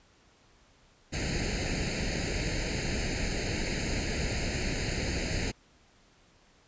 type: noise with comb filter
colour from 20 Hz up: pink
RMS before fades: -31 dBFS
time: 1.12-5.52 s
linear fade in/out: 20 ms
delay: 0.44 ms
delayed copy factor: +1
effects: pink hiss -62 dBFS RMS until 6.67 s + resampled to 16000 Hz